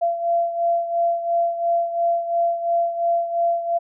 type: beating tone pair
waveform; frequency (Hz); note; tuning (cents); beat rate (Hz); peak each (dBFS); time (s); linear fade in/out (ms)
sine; 682 / 684.9; F5 / F5; -41 / -34; 2.9; -19 / -25; 0.01-3.79; 20
effects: none